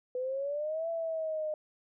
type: exponential two-way sweep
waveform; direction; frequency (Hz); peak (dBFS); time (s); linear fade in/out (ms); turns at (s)
sine; up then down; 497.4 to 669 to 610; -31; 0.15-1.54; 2; 0.89
effects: none